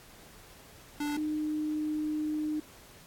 square / sine tone pair in turn, 293.7 / 305.2 Hz, D4 / D#4, 0 / -33 cents, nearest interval minor second, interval 67 cents, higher second, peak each -31 / -29 dBFS, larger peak second, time 1-1.17 / 1.17-2.6 s, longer second, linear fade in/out 5 ms, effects pink hiss -54 dBFS RMS until 3.06 s + AAC 64 kbps

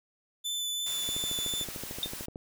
sawtooth tone with vibrato, 3509 Hz, A7, 5 cents flat, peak -28 dBFS, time 0.44-1.65 s, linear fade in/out 20 ms, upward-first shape sine, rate 2.9 Hz, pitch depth 10 cents each way
white noise, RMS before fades -41 dBFS, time 0.86-2.26 s, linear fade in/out 5 ms
click train, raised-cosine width 2 ms, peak -26 dBFS, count 18, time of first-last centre 1.09-2.359 s, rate 13.4 Hz
sine tone with exponential decay, 3623 Hz, A7, 50 cents sharp, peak -24 dBFS, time 2.03-2.11 s, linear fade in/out 1 ms, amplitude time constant 17 ms
effects none

